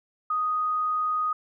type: tone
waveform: sine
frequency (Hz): 1245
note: D#6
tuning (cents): +1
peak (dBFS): -23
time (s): 0.3-1.33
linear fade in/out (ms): 5
effects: none